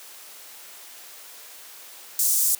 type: high-pass noise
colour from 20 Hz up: pink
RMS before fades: -21 dBFS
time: 2.19-2.55 s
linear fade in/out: 2 ms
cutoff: 6800 Hz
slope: 24 dB/octave
effects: white hiss -44 dBFS RMS until 2.59 s + high-pass 400 Hz 12 dB/octave